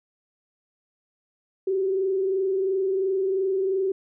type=tone with frequency modulation; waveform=sine; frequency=383.2 Hz; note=G4; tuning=39 cents flat; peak=-21 dBFS; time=1.67-3.92 s; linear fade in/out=5 ms; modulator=22.9 Hz; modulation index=0.5; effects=none